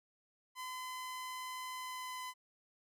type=tone with pitch glide; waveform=sawtooth; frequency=1019 to 1013.1 Hz; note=C6 to B5; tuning=-46 to +44 cents; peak=-38 dBFS; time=0.55-2.34 s; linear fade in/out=50 ms; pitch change=-10 cents; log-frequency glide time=1.75-2.18 s; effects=none